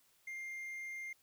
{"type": "tone", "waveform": "triangle", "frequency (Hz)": 2109, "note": "C7", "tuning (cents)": 13, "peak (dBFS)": -40, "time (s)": [0.27, 1.13], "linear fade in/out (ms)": 5, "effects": ["white hiss -71 dBFS RMS until 1.22 s"]}